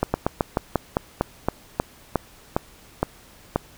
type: slowing click train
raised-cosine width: 1 ms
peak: -5 dBFS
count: 14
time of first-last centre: 0.03-3.56 s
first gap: 110 ms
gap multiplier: 1.14
effects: pink hiss -50 dBFS RMS until 3.77 s